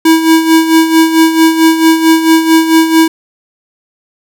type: tone with tremolo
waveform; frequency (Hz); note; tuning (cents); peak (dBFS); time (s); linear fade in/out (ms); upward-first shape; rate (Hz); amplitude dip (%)
square; 323.5; E4; -32; -3; 0.05-3.08; 5; sine; 4.5; 65
effects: none